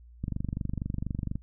click train, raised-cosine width 5 ms, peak -19 dBFS, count 28, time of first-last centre 0.24-1.356 s, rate 24.2 Hz, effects noise-tail reverb RT60 0.1 s tail -24 dB re dry + added 59 Hz sine -49 dBFS peak until 1.42 s

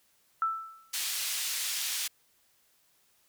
sine tone with exponential decay, 1324 Hz, E6, 7 cents sharp, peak -23 dBFS, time 0.42-0.93 s, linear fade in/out 1 ms, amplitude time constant 110 ms
pink band-pass noise, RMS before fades -33 dBFS, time 0.93-2.08 s, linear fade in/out 10 ms, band 3000 to 16000 Hz, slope 12 dB/octave
effects white hiss -68 dBFS RMS until 3.28 s

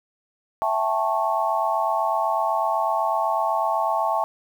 sine chord, A dominant seventh, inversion second, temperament just, 660 / 792 / 880 / 1100 Hz, E5 / G5 / A5 / C#6, +2 / +18 / 0 / -14 cents, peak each -25 / -27 / -24 / -26 dBFS, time 0.62-4.24 s, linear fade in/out 0 ms, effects 8-bit

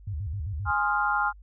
sine tone with vibrato, 86.6 Hz, F2, 14 cents flat, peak -29 dBFS, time 0.07-0.71 s, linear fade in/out 5 ms, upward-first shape square, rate 7.6 Hz, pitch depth 270 cents each way
sine chord, F minor seventh, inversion first, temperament equal, 830.6 / 1046.5 / 1244.5 / 1396.9 Hz, Ab5 / C6 / Eb6 / F6, 0 / 0 / 0 / 0 cents, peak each -27 / -30 / -31 / -26 dBFS, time 0.65-1.33 s, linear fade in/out 50 ms
effects added 50 Hz sine -46 dBFS peak until 1.42 s

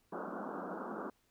pink band-pass noise, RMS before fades -42 dBFS, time 0.12-1.1 s, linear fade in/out 5 ms, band 180 to 1500 Hz, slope 96 dB/octave, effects pink hiss -74 dBFS RMS until 1.3 s

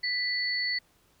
sine tone pair together, 1980 / 4445 Hz, B6 / C#8, +4 / +4 cents, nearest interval octave + major second, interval 1400 cents, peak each -29 / -30 dBFS, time 0.03-0.79 s, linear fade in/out 10 ms, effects pink hiss -65 dBFS RMS until 1.2 s

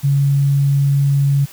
sine tone, 140 Hz, C#3, 18 cents sharp, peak -11 dBFS, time 0.03-1.46 s, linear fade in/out 20 ms, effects white hiss -40 dBFS RMS until 1.52 s

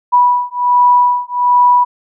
sine beating tone pair, 980 / 981.3 Hz, B5 / B5, -14 / -11 cents, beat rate 1.3 Hz, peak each -11 dBFS, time 0.12-1.85 s, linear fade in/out 20 ms, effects none

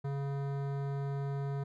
sine tone with hard clipping, 139.4 Hz, C#3, 10 cents sharp, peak -35 dBFS, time 0.04-1.64 s, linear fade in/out 10 ms, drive 16 dB, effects none

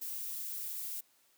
violet noise, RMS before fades -40 dBFS, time 0.01-1.01 s, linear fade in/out 10 ms, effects white hiss -69 dBFS RMS until 1.37 s + high-pass 150 Hz 12 dB/octave

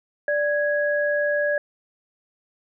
sine tone pair together, 587.3 / 1661.2 Hz, D5 / G#6, 0 / 0 cents, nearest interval octave + tritone, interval 1800 cents, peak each -21 / -24 dBFS, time 0.28-1.58 s, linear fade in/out 2 ms, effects none

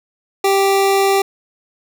25% pulse tone, 392 Hz, G4, in tune, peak -8 dBFS, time 0.44-1.22 s, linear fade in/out 5 ms, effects none

